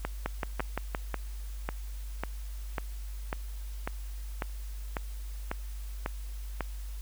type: two click trains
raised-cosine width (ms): 0.5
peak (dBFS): -15 / -16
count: 5 / 13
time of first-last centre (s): 0.26-0.948 / 0.05-6.607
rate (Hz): 5.81 / 1.83
effects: added 50 Hz sine -36 dBFS peak until 7.01 s + white hiss -54 dBFS RMS until 7.01 s